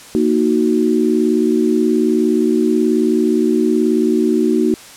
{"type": "chord", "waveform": "sine", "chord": "D# minor", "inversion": "second", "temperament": "equal", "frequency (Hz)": [233.1, 311.1, 370], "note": ["A#3", "D#4", "F#4"], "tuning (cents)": [0, 0, 0], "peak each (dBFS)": -16, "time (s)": [0.15, 4.74], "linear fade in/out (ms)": 0, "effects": ["white hiss -38 dBFS RMS until 4.96 s", "low-pass 10000 Hz 12 dB/octave"]}